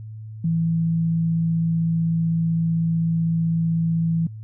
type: tone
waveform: sine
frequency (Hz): 164.81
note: E3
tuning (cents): 0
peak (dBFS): -18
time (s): 0.44-4.27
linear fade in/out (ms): 5
effects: added 109 Hz sine -33 dBFS peak until 4.43 s